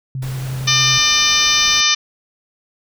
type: tone with vibrato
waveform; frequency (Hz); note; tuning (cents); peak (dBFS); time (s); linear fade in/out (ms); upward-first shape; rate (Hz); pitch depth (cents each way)
sine; 130.81; C3; 0; -21; 0.15-0.98; 2; sine; 11; 30
type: noise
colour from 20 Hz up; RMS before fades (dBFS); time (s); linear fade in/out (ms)
pink; -34; 0.22-1.81; 5
type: harmonic tone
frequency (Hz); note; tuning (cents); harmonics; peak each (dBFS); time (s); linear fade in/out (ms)
600; D5; +37; 2 / 3 / 4 / 5 / 6 / 7 / 8 / 9 / 10; -23 / -24 / -20 / -21 / -18 / -24 / -22 / -21 / -18; 0.67-1.95; 10
effects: none